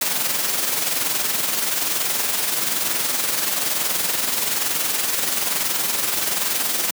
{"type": "noise with amplitude modulation", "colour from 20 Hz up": "white", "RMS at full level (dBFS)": -20, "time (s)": [0.01, 6.91], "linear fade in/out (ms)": 5, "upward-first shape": "sine", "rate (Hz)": 21.1, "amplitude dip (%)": 45, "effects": ["high-pass 150 Hz 12 dB/octave"]}